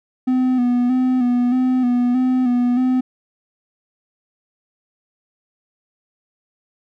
triangle tone with vibrato, 249.9 Hz, B3, 21 cents sharp, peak -12 dBFS, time 0.27-3.01 s, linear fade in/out 10 ms, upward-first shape square, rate 1.6 Hz, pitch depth 37 cents each way, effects none

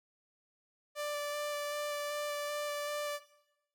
sawtooth tone with vibrato, 587.3 Hz, D5, in tune, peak -31 dBFS, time 0.95-3.2 s, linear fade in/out 50 ms, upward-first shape square, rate 2.6 Hz, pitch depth 8 cents each way, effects noise-tail reverb RT60 0.9 s tail -17 dB re dry

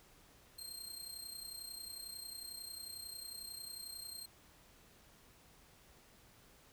20% pulse tone with amplitude modulation, 4186 Hz, C8, in tune, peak -37 dBFS, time 0.58-4.26 s, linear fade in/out 10 ms, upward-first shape sine, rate 31.1 Hz, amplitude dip 65%, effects pink hiss -64 dBFS RMS until 6.72 s

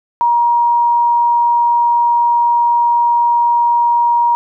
sine tone, 948 Hz, A#5, 29 cents sharp, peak -9 dBFS, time 0.21-4.35 s, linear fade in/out 0 ms, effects none

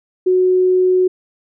sine tone, 368.2 Hz, F#4, 8 cents flat, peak -10 dBFS, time 0.26-1.08 s, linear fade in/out 10 ms, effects none

